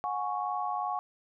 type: chord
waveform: sine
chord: F# suspended second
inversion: none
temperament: equal with one note detuned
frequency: 728.1 / 830.6 / 1108.7 Hz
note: F#5 / G#5 / C#6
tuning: -28 / 0 / 0 cents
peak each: -34 dBFS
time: 0.04-0.99 s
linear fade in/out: 0 ms
effects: none